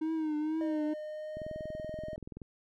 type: tone with vibrato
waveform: triangle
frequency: 311.4 Hz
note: D#4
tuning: 2 cents sharp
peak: -28 dBFS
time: 0.01-0.94 s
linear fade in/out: 10 ms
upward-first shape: triangle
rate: 2.1 Hz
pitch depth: 71 cents each way
type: tone with pitch glide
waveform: triangle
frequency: 610 to 620.7 Hz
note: D#5 to D#5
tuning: -34 to -4 cents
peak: -36 dBFS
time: 0.61-2.16 s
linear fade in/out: 0 ms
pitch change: +30 cents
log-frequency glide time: 1-1.54 s
type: click train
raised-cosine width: 3 ms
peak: -31 dBFS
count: 23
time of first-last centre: 1.37-2.418 s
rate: 21 Hz
effects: none